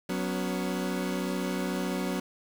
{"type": "chord", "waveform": "30% pulse", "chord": "F# suspended fourth", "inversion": "none", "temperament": "equal with one note detuned", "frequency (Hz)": [185, 246.9, 280.7], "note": ["F#3", "B3", "C#4"], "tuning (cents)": [0, 0, 22], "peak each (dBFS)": [-29, -32, -32], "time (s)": [0.09, 2.2], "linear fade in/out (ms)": 5, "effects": ["8-bit"]}